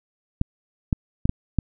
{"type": "clicks", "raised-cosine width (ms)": 5, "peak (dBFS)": -7, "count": 5, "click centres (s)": [0.414, 0.928, 1.255, 1.294, 1.587], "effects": []}